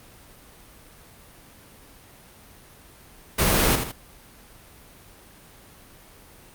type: noise with echo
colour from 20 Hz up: pink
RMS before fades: -20 dBFS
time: 3.38-3.76 s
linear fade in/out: 10 ms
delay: 80 ms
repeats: 2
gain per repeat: -7 dB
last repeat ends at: 3.92 s
effects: pink hiss -49 dBFS RMS until 6.54 s + Opus 32 kbps